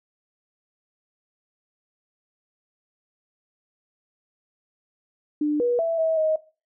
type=tone with pitch steps; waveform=sine; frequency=298.2 / 483.9 / 662 / 645 / 628 Hz; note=D4 / B4 / E5 / E5 / D#5; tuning=+27 / -35 / +7 / -38 / +16 cents; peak=-19 dBFS; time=5.41-6.36 s; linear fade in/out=5 ms; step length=190 ms; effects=noise-tail reverb RT60 0.3 s tail -17 dB re dry